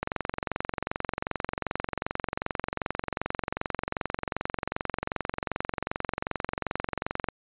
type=click train; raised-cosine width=0.5 ms; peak=-13 dBFS; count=165; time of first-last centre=0.03-7.287 s; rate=22.6 Hz; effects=resampled to 8000 Hz